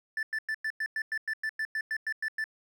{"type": "tone bursts", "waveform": "triangle", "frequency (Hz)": 1760, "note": "A6", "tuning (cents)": 0, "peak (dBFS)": -27, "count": 15, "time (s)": [0.17, 2.441], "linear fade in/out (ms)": 2, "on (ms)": 59, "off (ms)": 99, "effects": []}